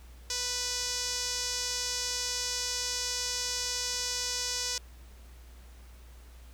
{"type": "tone with band-pass filter", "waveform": "sawtooth", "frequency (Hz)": 493.9, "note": "B4", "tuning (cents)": 0, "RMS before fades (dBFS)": -33, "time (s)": [0.3, 4.78], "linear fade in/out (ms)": 2, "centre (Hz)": 5700, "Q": 2.8, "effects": ["added 60 Hz sine -48 dBFS peak until 6.53 s", "pink hiss -59 dBFS RMS until 6.53 s"]}